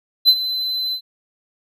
triangle tone with ADSR envelope, 4044 Hz, B7, 40 cents sharp, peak -5 dBFS, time 0.25-1.01 s, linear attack 37 ms, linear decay 57 ms, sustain -14 dB, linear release 79 ms, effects none

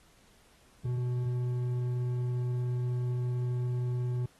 sine tone with hard clipping, 123.47 Hz, B2, in tune, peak -30 dBFS, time 0.85-4.26 s, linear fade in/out 5 ms, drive 5 dB, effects pink hiss -63 dBFS RMS until 4.39 s + AAC 32 kbps

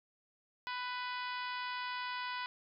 harmonic tone with a mistuned harmonic, 496.4 Hz, B4, 9 cents sharp, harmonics 2 / 3 / 4 / 5 / 6 / 7 / 8 / 9 / 10, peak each -40 / -44 / -46 / -48 / -50 / -51 / -52 / -53 / -54 dBFS, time 0.67-2.46 s, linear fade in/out 0 ms, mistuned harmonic 7, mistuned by -23 cents, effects none

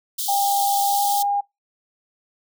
white high-pass noise, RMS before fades -26 dBFS, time 0.18-1.23 s, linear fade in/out 10 ms, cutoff 3100 Hz, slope 96 dB/octave
sine tone with pitch glide, 800 to 809.3 Hz, G5 to G#5, +35 to -45 cents, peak -18 dBFS, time 0.28-1.41 s, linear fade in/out 10 ms, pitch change +20 cents, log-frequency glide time 0.85-1.02 s
effects noise-tail reverb RT60 0.2 s tail -26 dB re dry

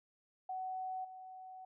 sine tone with level steps, 749 Hz, F#5, 21 cents sharp, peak -38 / -48 dBFS, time 0.49-1.65 s, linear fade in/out 5 ms, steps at 1.04 s, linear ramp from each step 10 ms, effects none

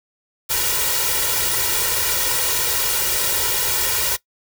white noise with comb filter, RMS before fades -20 dBFS, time 0.49-4.17 s, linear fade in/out 20 ms, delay 2.1 ms, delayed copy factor +1, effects noise-tail reverb RT60 0.1 s tail -19 dB re dry

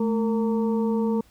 harmonic tone with a mistuned harmonic, 229.5 Hz, A#3, 27 cents flat, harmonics 1 / 2 / 4 / 5, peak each -22 / -26 / -34 / -44 dBFS, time 0-1.21 s, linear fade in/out 5 ms, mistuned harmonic 1, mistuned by -89 cents, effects added 60 Hz sine -59 dBFS peak until 1.3 s + pink hiss -59 dBFS RMS until 1.3 s

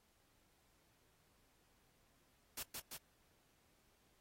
white noise with echo, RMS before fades -45 dBFS, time 2.57-2.63 s, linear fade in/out 5 ms, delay 170 ms, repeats 2, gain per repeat -2 dB, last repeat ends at 2.97 s, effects pink hiss -75 dBFS RMS until 4.2 s + AAC 48 kbps

